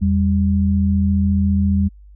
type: tone pair together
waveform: sine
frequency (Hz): 83.12 / 197.7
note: E2 / G3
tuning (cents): +15 / +15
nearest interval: octave + minor third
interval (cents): 1500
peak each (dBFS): -16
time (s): 0.01-1.89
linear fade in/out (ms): 20
effects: added 50 Hz sine -40 dBFS peak until 2.15 s